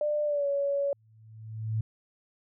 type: tone with pitch glide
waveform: sine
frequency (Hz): 596 to 562.5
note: D5 to C#5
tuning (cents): +25 to +25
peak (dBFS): -25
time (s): 0.01-0.93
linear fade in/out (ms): 2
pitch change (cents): -100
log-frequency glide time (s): 0.25-0.47
type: tone with exponential growth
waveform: sine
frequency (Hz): 110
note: A2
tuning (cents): 0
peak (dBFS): -24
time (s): 0.93-1.81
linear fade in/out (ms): 5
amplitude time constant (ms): 190
effects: none